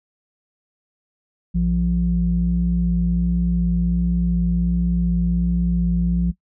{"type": "tone pair together", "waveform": "sine", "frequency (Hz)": [58.66, 174.61], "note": ["A#1", "F3"], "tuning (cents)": [12, 0], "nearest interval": "octave + perfect fifth", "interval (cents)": 1888, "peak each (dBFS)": [-20, -17], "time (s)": [1.54, 6.32], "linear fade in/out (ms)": 20, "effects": ["noise-tail reverb RT60 0.1 s tail -19 dB re dry", "tanh soft clip ceiling -9 dBFS"]}